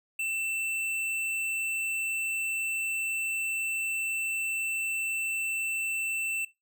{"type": "tone with hard clipping", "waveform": "triangle", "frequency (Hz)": 2674, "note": "E7", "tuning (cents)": 24, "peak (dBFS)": -30, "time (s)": [0.19, 6.45], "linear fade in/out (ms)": 5, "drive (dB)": 16, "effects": ["noise-tail reverb RT60 0.2 s tail -18 dB re dry"]}